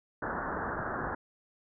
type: low-pass noise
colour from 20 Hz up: white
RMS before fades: -35 dBFS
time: 0.22-1.15 s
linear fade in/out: 5 ms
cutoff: 1700 Hz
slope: 96 dB/octave
effects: none